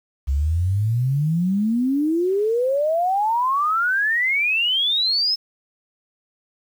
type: exponential sweep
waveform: sine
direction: up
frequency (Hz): 65.41 to 5280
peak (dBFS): -17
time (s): 0.27-5.36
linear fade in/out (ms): 20
effects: 8-bit